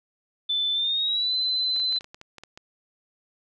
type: tone with pitch glide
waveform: sine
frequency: 3520 to 4043 Hz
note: A7 to B7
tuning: 0 to +40 cents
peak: -22 dBFS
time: 0.49-1.99 s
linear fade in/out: 10 ms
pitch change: +240 cents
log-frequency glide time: 0.73-1.34 s
type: clicks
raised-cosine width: 0.2 ms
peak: -25 dBFS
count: 11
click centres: 1.763 / 1.799 / 1.925 / 1.963 / 2.009 / 2.044 / 2.145 / 2.214 / 2.383 / 2.436 / 2.575 s
effects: none